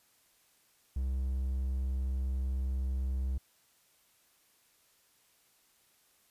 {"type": "tone", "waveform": "triangle", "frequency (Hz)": 65.41, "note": "C2", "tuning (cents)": 0, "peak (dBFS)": -28, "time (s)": [0.96, 3.38], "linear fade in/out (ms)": 5, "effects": ["white hiss -68 dBFS RMS until 6.3 s", "resampled to 32000 Hz"]}